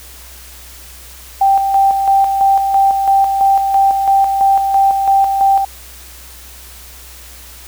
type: tone with tremolo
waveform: sine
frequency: 784 Hz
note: G5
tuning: in tune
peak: -7 dBFS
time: 1.41-5.65 s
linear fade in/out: 5 ms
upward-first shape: square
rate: 3 Hz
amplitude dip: 45%
effects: added 62 Hz sine -38 dBFS peak until 7.67 s + white hiss -37 dBFS RMS until 7.67 s